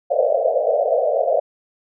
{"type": "band-pass noise", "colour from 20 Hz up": "white", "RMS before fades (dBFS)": -18, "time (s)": [0.1, 1.4], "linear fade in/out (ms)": 10, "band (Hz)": [470, 700], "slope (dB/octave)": 96, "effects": []}